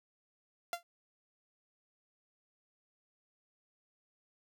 sawtooth tone with exponential decay, 690 Hz, F5, 21 cents flat, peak -27 dBFS, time 0.73-0.83 s, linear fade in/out 1 ms, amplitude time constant 20 ms, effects none

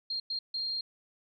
sine tone bursts at uneven times, 4210 Hz, C8, 10 cents sharp, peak -31 dBFS, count 3, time 0.1-0.2 / 0.3-0.39 / 0.54-0.81 s, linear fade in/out 5 ms, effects none

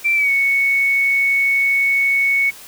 sine tone with pitch glide, 2345 to 2217 Hz, D7 to C#7, -3 to 0 cents, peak -13 dBFS, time 0.04-2.51 s, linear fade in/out 20 ms, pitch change -97 cents, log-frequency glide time 0.15-0.3 s, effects white hiss -39 dBFS RMS until 2.67 s

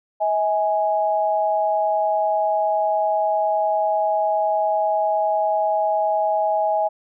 sine tone pair together, 640.6 / 830.6 Hz, E5 / G#5, -50 / 0 cents, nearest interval major third, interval 450 cents, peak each -20 dBFS, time 0.2-6.89 s, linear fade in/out 20 ms, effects none

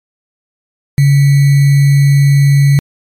sine tone with sample-and-hold, 140.7 Hz, C#3, 26 cents sharp, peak -4 dBFS, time 0.98-2.79 s, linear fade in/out 0 ms, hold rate 2100 Hz, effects MP3 64 kbps

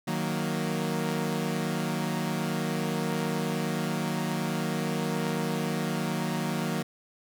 sawtooth chord, D# minor, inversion none, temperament equal, 155.56 / 185 / 233.1 Hz, D#3 / F#3 / A#3, 0 / 0 / 0 cents, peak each -28 dBFS, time 0.07-6.83 s, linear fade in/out 10 ms, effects none

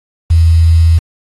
sine tone with quantisation, 82.41 Hz, E2, in tune, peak -4 dBFS, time 0.3-0.99 s, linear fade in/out 10 ms, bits 5, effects AAC 32 kbps

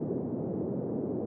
white band-pass noise, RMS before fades -33 dBFS, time 0-1.26 s, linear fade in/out 10 ms, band 120 to 450 Hz, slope 24 dB/octave, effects none

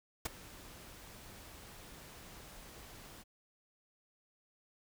pink noise with ADSR envelope, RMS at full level -32 dBFS, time 0.25-3.24 s, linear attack 8 ms, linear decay 15 ms, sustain -21 dB, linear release 29 ms, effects none

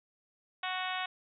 harmonic tone, 370 Hz, F#4, in tune, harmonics 2 / 3 / 4 / 5 / 6 / 7 / 8 / 9 / 10, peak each -38 / -40 / -41 / -42 / -43 / -43 / -44 / -45 / -45 dBFS, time 0.63-1.06 s, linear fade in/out 5 ms, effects none

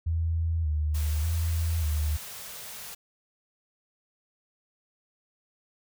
sine tone with vibrato, 79 Hz, D#2, 27 cents sharp, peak -24 dBFS, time 0.06-2.17 s, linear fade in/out 10 ms, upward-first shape square, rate 0.85 Hz, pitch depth 68 cents each way
white band-stop noise, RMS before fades -41 dBFS, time 0.94-2.95 s, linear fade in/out 10 ms, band 230 to 390 Hz, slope 96 dB/octave
effects none

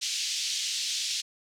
white band-pass noise, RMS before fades -31 dBFS, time 0.01-1.22 s, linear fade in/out 20 ms, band 2800 to 6400 Hz, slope 24 dB/octave, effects none

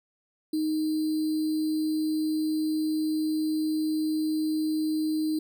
sine tone with sample-and-hold, 311.1 Hz, D#4, in tune, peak -24 dBFS, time 0.53-5.39 s, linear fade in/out 5 ms, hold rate 4410 Hz, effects none

